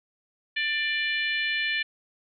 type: harmonic tone with a mistuned harmonic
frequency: 592 Hz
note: D5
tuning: 14 cents sharp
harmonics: 3 / 4 / 5 / 6 / 7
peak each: -28 / -29 / -32 / -36 / -39 dBFS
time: 0.56-1.83 s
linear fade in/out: 10 ms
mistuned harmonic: 6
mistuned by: -23 cents
effects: none